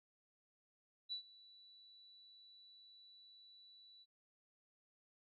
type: tone with ADSR envelope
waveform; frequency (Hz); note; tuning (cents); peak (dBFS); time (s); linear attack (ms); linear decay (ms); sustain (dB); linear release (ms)
sine; 3951; B7; 0; -39; 1.09-4.06; 32; 99; -21; 41
effects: none

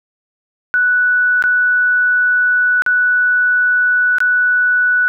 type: tone with dropouts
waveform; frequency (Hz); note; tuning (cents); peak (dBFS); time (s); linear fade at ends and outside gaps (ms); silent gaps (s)
sine; 1480; F#6; 0; -10; 0.74-5.08; 0; 1.424-1.439 / 2.821-2.863 / 4.184-4.204
effects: none

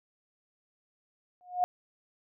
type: tone with exponential growth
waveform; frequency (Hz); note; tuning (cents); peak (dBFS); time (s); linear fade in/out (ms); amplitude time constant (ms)
sine; 721; F#5; -45; -20; 1.41-1.64; 0; 49
effects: none

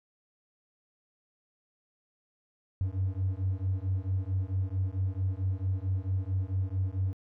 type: beating tone pair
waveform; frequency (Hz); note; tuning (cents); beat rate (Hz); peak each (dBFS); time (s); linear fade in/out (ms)
triangle; 92.5 / 97; F#2 / G2; 0 / -18; 4.5; -28; 2.81-7.13; 0
effects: tanh soft clip ceiling -21 dBFS

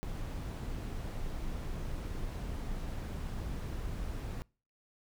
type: noise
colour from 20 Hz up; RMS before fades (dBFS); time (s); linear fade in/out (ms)
brown; -38; 0.03-4.42; 0
effects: noise-tail reverb RT60 0.4 s tail -26 dB re dry

